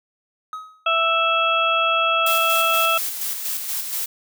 triangle tone with exponential decay, 1268 Hz, D#6, 32 cents sharp, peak -24 dBFS, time 0.53-0.91 s, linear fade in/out 1 ms, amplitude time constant 81 ms
harmonic tone, 660 Hz, E5, 2 cents sharp, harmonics 1 / 2 / 4 / 5, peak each -24 / -19 / -22 / -25 dBFS, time 0.86-2.98 s, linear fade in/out 5 ms
blue noise with tremolo, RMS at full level -25 dBFS, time 2.26-4.06 s, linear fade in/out 5 ms, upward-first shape square, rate 4.2 Hz, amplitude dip 40%
effects none

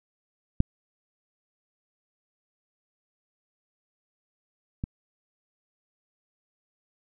clicks, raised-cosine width 5 ms, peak -7 / -17 dBFS, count 2, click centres 0.604 / 4.839 s, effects none

